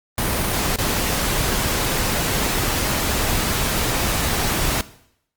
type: noise with dropouts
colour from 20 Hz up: pink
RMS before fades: -21 dBFS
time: 0.18-4.81 s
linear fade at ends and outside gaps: 1 ms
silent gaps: 0.76-0.786 s
effects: noise-tail reverb RT60 0.7 s tail -17 dB re dry + Opus 32 kbps